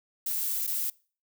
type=noise with dropouts; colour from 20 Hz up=violet; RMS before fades=-30 dBFS; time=0.26-0.9 s; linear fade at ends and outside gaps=5 ms; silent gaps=0.668-0.674 s; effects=noise-tail reverb RT60 0.4 s tail -24 dB re dry